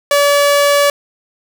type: tone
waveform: sawtooth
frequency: 573 Hz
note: D5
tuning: 43 cents flat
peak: -5 dBFS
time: 0.11-0.9 s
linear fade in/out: 2 ms
effects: none